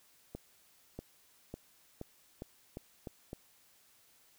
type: accelerating click train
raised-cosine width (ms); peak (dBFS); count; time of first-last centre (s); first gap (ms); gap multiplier
2; -28; 8; 0.35-3.331; 640; 0.86
effects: white hiss -66 dBFS RMS until 4.38 s